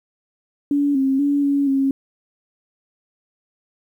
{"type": "tone with pitch steps", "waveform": "sine", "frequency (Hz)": [285.9, 268.3, 285.2, 281.6, 271.4], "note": ["D4", "C4", "C#4", "C#4", "C#4"], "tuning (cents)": [-46, 44, 49, 27, -36], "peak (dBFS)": -15, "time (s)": [0.71, 1.91], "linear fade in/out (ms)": 2, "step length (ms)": 240, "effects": ["9-bit"]}